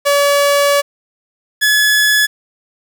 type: tone pair in turn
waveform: sawtooth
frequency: 570 / 1704.3 Hz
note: C#5 / G#6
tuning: +48 / +44 cents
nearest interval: octave + perfect fifth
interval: 1896 cents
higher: second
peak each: -6 dBFS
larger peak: neither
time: 0.05-0.82 / 1.61-2.27 s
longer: first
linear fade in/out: 20 ms
effects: 7-bit